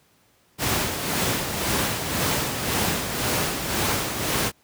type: noise with tremolo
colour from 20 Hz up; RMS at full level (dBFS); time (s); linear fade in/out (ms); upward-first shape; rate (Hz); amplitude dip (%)
pink; -22; 0.58-4.52; 50; sine; 1.9; 50
effects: pink hiss -61 dBFS RMS until 4.63 s + high-pass 80 Hz 12 dB/octave